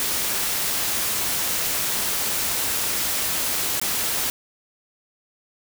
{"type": "noise with dropouts", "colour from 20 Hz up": "white", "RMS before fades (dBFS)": -24, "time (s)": [0, 4.3], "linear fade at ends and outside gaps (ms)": 0, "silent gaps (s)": [3.798, 3.815], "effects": []}